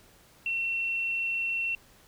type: tone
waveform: sine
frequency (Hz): 2713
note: E7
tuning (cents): +49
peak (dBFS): -27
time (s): 0.46-1.75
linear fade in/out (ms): 2
effects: pink hiss -58 dBFS RMS until 2.07 s